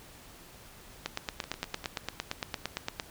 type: two click trains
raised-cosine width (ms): 0.2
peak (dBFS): -22 / -14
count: 5 / 18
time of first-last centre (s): 1.44-1.842 / 1.06-2.998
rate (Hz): 9.94 / 8.77
effects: pink hiss -52 dBFS RMS until 3.1 s